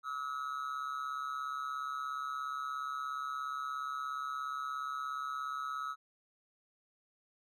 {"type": "tone with amplitude modulation", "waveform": "triangle", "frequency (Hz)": 1290, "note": "E6", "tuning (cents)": -38, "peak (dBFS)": -31, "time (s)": [0.03, 5.96], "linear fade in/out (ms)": 50, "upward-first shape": "sine", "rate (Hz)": 137, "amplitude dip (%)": 75, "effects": []}